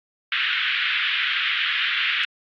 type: band-pass noise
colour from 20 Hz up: white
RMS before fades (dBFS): -23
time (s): 0.32-2.25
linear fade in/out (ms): 2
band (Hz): 1400 to 3400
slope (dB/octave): 48
effects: AAC 64 kbps